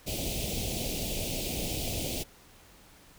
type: band-stop noise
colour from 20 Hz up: pink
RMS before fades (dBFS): -33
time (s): 0.06-2.24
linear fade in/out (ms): 20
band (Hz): 730 to 2400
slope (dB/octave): 48
effects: pink hiss -56 dBFS RMS until 3.18 s